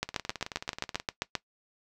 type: two click trains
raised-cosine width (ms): 0.2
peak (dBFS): -11 / -19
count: 11 / 18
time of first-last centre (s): 0.03-1.353 / 0.09-0.999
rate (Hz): 7.56 / 18.7
effects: noise-tail reverb RT60 0.1 s tail -19 dB re dry